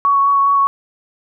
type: tone with vibrato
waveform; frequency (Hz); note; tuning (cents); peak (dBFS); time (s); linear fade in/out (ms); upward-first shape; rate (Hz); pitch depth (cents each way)
sine; 1116; C#6; +11; -10; 0.05-0.67; 0; sine; 4.9; 13
effects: none